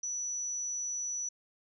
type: tone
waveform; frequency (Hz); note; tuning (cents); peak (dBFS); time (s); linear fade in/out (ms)
sine; 5920; F#8; 0; -33; 0.03-1.29; 5
effects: none